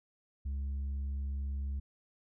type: tone with tanh clipping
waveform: sine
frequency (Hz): 69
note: C#2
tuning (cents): -7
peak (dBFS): -34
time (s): 0.45-1.8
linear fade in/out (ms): 10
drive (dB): 3
effects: none